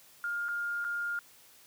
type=tone with dropouts; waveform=sine; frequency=1411 Hz; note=F6; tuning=17 cents sharp; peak=-31 dBFS; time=0.24-1.19 s; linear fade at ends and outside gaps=1 ms; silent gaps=0.484-0.488 / 0.843-0.848 s; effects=white hiss -58 dBFS RMS until 1.66 s + high-pass 80 Hz 12 dB/octave